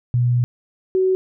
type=tone pair in turn; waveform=sine; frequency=122.1 / 375.3 Hz; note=B2 / F#4; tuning=-19 / +25 cents; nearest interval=octave + perfect fifth; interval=1944 cents; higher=second; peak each=-14 dBFS; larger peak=neither; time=0.14-0.44 / 0.95-1.15 s; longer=first; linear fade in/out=0 ms; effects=none